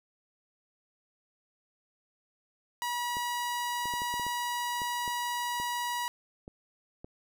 sawtooth tone, 966 Hz, B5, 39 cents flat, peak -27 dBFS, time 2.82-6.08 s, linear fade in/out 0 ms
clicks, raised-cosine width 2 ms, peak -30 dBFS, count 12, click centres 3.169 / 3.856 / 3.938 / 4.019 / 4.14 / 4.197 / 4.266 / 4.818 / 5.078 / 5.6 / 6.479 / 7.045 s
effects none

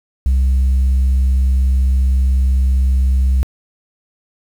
sine tone, 65.41 Hz, C2, in tune, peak -8 dBFS, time 0.26-3.43 s, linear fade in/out 0 ms, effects tanh soft clip ceiling -9 dBFS + 7-bit

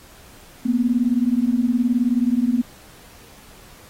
sine beating tone pair, 233.1 / 252.1 Hz, A#3 / B3, 0 / +36 cents, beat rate 19 Hz, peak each -19 dBFS, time 0.65-2.62 s, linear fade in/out 10 ms, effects pink hiss -47 dBFS RMS until 3.89 s + AAC 48 kbps

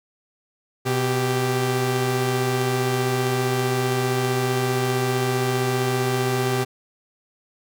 sawtooth tone pair together, 125.5 / 391.8 Hz, B2 / G4, +28 / -1 cents, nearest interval octave + minor sixth, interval 1971 cents, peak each -19 dBFS, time 0.85-6.65 s, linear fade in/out 20 ms, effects none

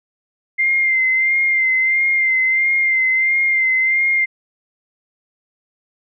sine tone with vibrato, 2093 Hz, C7, in tune, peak -13 dBFS, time 0.58-4.26 s, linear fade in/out 20 ms, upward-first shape sine, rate 1.5 Hz, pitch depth 33 cents each way, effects none

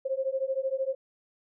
sine beating tone pair, 526 / 539 Hz, C5 / C#5, +9 / -49 cents, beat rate 13 Hz, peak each -30 dBFS, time 0.05-0.95 s, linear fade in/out 10 ms, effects none

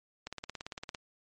click train, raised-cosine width 0.2 ms, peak -22 dBFS, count 13, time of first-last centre 0.27-0.948 s, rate 17.7 Hz, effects MP3 48 kbps

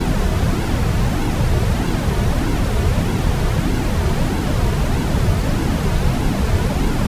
brown noise with flanger, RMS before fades -17 dBFS, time 0-7.07 s, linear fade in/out 10 ms, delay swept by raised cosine 1.6 to 3.8 ms, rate 1.6 Hz, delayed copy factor -0.55, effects resampled to 32000 Hz

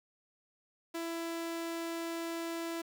sawtooth tone, 333.2 Hz, E4, 19 cents sharp, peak -32 dBFS, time 0.94-2.82 s, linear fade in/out 10 ms, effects 10-bit

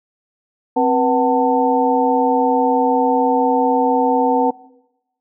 sine tone cluster, 262.7 / 487.1 / 751 / 891 Hz, C4 / B4 / F#5 / A5, +7 / -24 / +26 / +22 cents, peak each -18 dBFS, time 0.76-4.51 s, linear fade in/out 10 ms, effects noise-tail reverb RT60 0.9 s tail -21 dB re dry

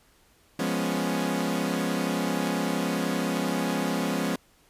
sawtooth chord, C# dominant seventh, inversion first, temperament equal, 174.61 / 207.7 / 246.9 / 277.2 Hz, E#3 / G#3 / B3 / C#4, 0 / 0 / 0 / 0 cents, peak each -27 dBFS, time 0.59-4.36 s, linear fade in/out 5 ms, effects pink hiss -61 dBFS RMS until 4.69 s + resampled to 32000 Hz

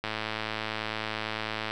click train, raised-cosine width 0.3 ms, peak -15 dBFS, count 183, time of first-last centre 0.04-1.71 s, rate 109 Hz, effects none

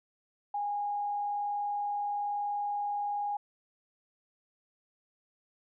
sine tone with frequency modulation, 820 Hz, G#5, 22 cents flat, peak -30 dBFS, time 0.54-3.37 s, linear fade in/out 5 ms, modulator 41.1 Hz, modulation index 0.22, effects none

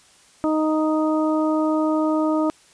harmonic tone, 311.1 Hz, D#4, in tune, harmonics 1 / 2 / 3 / 4, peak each -19 / -24 / -29 / -29 dBFS, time 0.44-2.5 s, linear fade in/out 0 ms, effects white hiss -53 dBFS RMS until 2.73 s + resampled to 22050 Hz

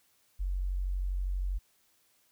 sine tone, 46.25 Hz, F#1, in tune, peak -29 dBFS, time 0.39-1.59 s, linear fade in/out 20 ms, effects white hiss -69 dBFS RMS until 2.31 s

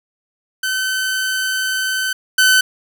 sawtooth tone pair in turn, 1527 / 1519.2 Hz, G6 / F#6, -46 / +45 cents, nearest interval unison, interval 9 cents, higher first, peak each -14 / -6 dBFS, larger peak second, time 0.63-2.13 / 2.38-2.61 s, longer first, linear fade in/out 5 ms, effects none

